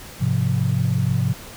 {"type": "chord", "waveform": "sine", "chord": "F minor", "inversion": "first", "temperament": "just", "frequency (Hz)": [104.77, 130.96, 174.61], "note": ["Ab2", "C3", "F3"], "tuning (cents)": [16, 2, 0], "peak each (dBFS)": [-22, -20, -24], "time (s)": [0.2, 1.34], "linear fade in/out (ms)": 20, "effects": ["pink hiss -39 dBFS RMS until 1.56 s"]}